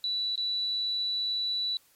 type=tone with dropouts; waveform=sine; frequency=3951 Hz; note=B7; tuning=in tune; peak=-27 dBFS; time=0.04-1.77 s; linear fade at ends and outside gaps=1 ms; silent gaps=0.356-0.377 s; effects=white hiss -63 dBFS RMS until 1.95 s + MP3 64 kbps